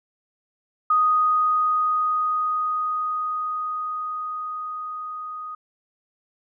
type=tone with level ramp; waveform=sine; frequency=1244.5 Hz; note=D#6; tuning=in tune; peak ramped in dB=-15 to -31 dBFS; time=0.9-5.55 s; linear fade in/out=5 ms; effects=none